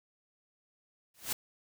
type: noise with exponential growth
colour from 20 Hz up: white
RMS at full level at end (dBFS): -29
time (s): 1.14-1.33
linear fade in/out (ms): 5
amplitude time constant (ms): 40
effects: none